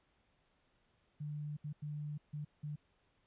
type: tone bursts at uneven times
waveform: sine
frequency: 148.6 Hz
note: D3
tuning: 21 cents sharp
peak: -39 dBFS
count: 5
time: 1.2-1.57 / 1.64-1.73 / 1.82-2.18 / 2.33-2.45 / 2.63-2.76 s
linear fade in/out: 10 ms
effects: pink hiss -75 dBFS RMS until 3.26 s + resampled to 8000 Hz